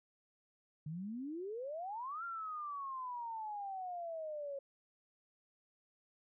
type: exponential two-way sweep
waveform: sine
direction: up then down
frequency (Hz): 146.83 to 1396.9 to 547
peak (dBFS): -40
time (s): 0.86-4.59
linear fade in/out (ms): 5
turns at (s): 2.24
effects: none